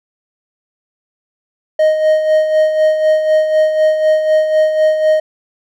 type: tone with tremolo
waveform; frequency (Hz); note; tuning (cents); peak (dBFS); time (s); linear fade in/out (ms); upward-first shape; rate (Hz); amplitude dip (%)
triangle; 622.3; D#5; 0; -5; 1.79-5.2; 5; sine; 4; 55
effects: none